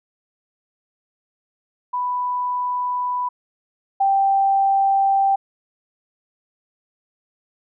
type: tone pair in turn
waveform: sine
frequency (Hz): 990 / 784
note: B5 / G5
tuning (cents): +4 / 0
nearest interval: major third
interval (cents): 404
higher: first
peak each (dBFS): -20 / -14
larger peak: second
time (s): 1.93-3.29 / 4-5.36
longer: neither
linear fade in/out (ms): 10
effects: none